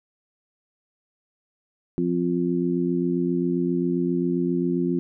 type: harmonic tone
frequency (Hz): 87.5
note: F2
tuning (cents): +4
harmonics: 2 / 3 / 4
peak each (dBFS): -25 / -25 / -25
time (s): 1.98-4.99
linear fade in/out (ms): 0
effects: none